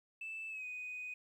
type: tone with pitch glide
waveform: sine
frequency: 2638 to 2493 Hz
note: E7 to D#7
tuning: +1 to +3 cents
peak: -40 dBFS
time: 0.21-1.14 s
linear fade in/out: 5 ms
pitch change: -98 cents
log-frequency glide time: 0.49-0.65 s
effects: tanh soft clip ceiling -38 dBFS + 12-bit